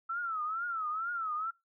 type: tone with vibrato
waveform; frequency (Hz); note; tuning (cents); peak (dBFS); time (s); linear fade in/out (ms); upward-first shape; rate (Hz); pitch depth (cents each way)
sine; 1318.5; E6; 0; -32; 0.09-1.51; 10; triangle; 2.2; 160
effects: noise-tail reverb RT60 0.2 s tail -22 dB re dry